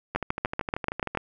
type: two click trains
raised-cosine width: 0.5 ms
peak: -15 / -10 dBFS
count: 14 / 8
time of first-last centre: 0.15-1.15 / 0.16-1.173 s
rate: 13 / 6.91 Hz
effects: none